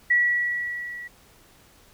sine tone with level ramp, 1937 Hz, B6, 34 cents flat, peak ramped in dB -15 to -35 dBFS, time 0.1-1.08 s, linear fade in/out 10 ms, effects pink hiss -55 dBFS RMS until 1.93 s

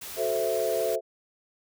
white noise, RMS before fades -39 dBFS, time 0.01-0.96 s, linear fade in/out 10 ms
sine chord, F# half-diminished seventh, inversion none, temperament equal, 370 / 440 / 523.3 / 659.3 Hz, F#4 / A4 / C5 / E5, 0 / 0 / 0 / 0 cents, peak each -34 / -29 / -30 / -28 dBFS, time 0.16-1.01 s, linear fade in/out 50 ms
effects none

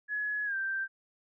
sine tone with pitch glide, 1691 to 1568.7 Hz, G#6 to G6, +31 to +1 cents, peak -30 dBFS, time 0.08-0.88 s, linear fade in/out 50 ms, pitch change -130 cents, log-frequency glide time 0.45-0.55 s, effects none

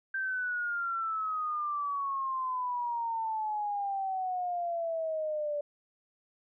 sine exponential sweep, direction down, 1572 to 581 Hz, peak -30 dBFS, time 0.14-5.61 s, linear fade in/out 5 ms, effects none

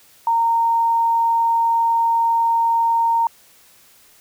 sine tone, 922 Hz, A#5, 19 cents flat, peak -14 dBFS, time 0.27-3.27 s, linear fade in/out 2 ms, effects white hiss -51 dBFS RMS until 4.2 s

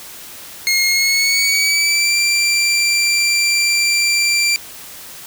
20% pulse tone with pitch glide, 2151 to 2359 Hz, C7 to D7, +47 to +7 cents, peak -8 dBFS, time 0.67-4.56 s, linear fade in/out 0 ms, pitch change +160 cents, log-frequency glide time 0.88-2.15 s, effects white hiss -35 dBFS RMS until 5.26 s

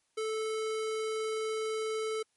square tone, 437.9 Hz, A4, 8 cents flat, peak -32 dBFS, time 0.17-2.23 s, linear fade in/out 10 ms, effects white hiss -75 dBFS RMS until 2.36 s + MP3 48 kbps

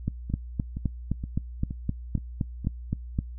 two click trains, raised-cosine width 5 ms, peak -21 / -13 dBFS, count 6 / 13, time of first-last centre 0.3-2.647 / 0.08-3.189 s, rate 2.13 / 3.86 Hz, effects noise-tail reverb RT60 0.1 s tail -22 dB re dry + added 60 Hz sine -36 dBFS peak until 3.38 s

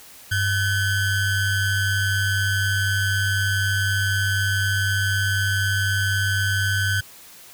square ring-modulated tone, 806 Hz, G5, 48 cents sharp, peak -17 dBFS, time 0.31-7.01 s, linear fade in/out 10 ms, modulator 708 Hz, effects white hiss -45 dBFS RMS until 7.53 s

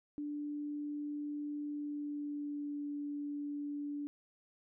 sine tone with pitch glide, 293.7 to 290 Hz, D4 to D4, 0 to -22 cents, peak -37 dBFS, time 0.18-4.07 s, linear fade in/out 0 ms, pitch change -22 cents, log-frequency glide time 1.65-2.88 s, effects none

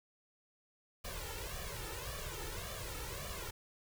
pink noise with flanger, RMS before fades -43 dBFS, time 1.04-3.51 s, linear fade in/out 10 ms, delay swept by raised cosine 1.7 to 2.26 ms, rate 1.8 Hz, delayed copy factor +0.95, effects none

